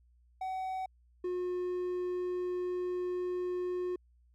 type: tone pair in turn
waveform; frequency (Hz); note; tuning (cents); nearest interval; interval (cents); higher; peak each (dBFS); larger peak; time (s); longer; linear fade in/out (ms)
triangle; 754 / 360.2; F#5 / F#4; +32 / -46; octave + minor second; 1278; first; -32 / -30; second; 0.41-0.86 / 1.24-3.96; second; 5
effects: added 60 Hz sine -62 dBFS peak until 4.34 s